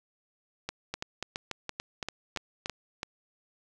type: two click trains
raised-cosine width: 0.2 ms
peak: -16 / -16 dBFS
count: 7 / 8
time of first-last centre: 0.94-2.659 / 0.69-3.031 s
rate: 3.49 / 2.99 Hz
effects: none